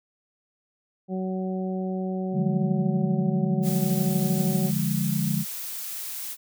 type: harmonic tone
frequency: 187.1 Hz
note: F#3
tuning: 20 cents sharp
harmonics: 1 / 2 / 3 / 4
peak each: -27 / -33 / -37 / -39 dBFS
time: 1.08-4.72 s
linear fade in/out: 50 ms
type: chord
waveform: sine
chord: D diminished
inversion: none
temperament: equal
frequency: 146.83 / 174.61 / 207.7 Hz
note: D3 / F3 / Ab3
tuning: 0 / 0 / 0 cents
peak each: -27 dBFS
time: 2.32-5.45 s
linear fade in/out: 50 ms
type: noise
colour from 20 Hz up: blue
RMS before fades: -34 dBFS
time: 3.62-6.37 s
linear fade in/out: 50 ms
effects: none